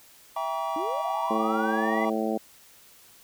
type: chord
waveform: triangle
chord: E diminished seventh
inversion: none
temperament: just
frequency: 659.3 / 791.1 / 949.3 / 1139.2 Hz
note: E5 / G5 / Bb5 / Db6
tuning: 0 / +16 / +31 / +47 cents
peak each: -31 dBFS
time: 0.36-2.1 s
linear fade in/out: 5 ms
type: linear sweep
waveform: sine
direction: up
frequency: 291.8 to 2042 Hz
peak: -31 dBFS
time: 0.76-2.05 s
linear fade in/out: 2 ms
type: harmonic tone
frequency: 110 Hz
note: A2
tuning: in tune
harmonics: 2 / 3 / 4 / 5 / 6 / 7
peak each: -29 / -31 / -32 / -33 / -34 / -34 dBFS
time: 1.3-2.38 s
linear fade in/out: 10 ms
effects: white hiss -54 dBFS RMS until 3.23 s